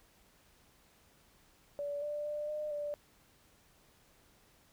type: tone with pitch steps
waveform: sine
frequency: 576 / 591 / 595 / 604 / 587 Hz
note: D5 / D5 / D5 / D5 / D5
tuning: -34 / +11 / +22 / +48 / -1 cents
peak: -35 dBFS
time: 1.79-2.94 s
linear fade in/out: 0 ms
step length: 230 ms
effects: pink hiss -66 dBFS RMS until 4.72 s